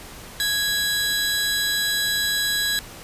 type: tone pair together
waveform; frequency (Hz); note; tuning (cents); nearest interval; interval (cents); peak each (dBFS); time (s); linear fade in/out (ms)
sawtooth; 1661.2 / 3946; G#6 / B7; 0 / -2; octave + minor third; 1498; -20; 0.4-2.79; 0
effects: pink hiss -40 dBFS RMS until 3.03 s + resampled to 32000 Hz